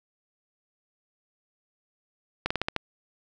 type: slowing click train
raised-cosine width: 0.3 ms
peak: -10 dBFS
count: 6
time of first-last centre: 2.46-2.763 s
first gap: 45 ms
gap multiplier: 1.15
effects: none